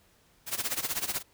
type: noise with tremolo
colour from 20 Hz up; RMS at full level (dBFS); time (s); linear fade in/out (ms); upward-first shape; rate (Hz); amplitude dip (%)
white; -29; 0.46-1.23; 50; sine; 16; 85
effects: pink hiss -64 dBFS RMS until 1.33 s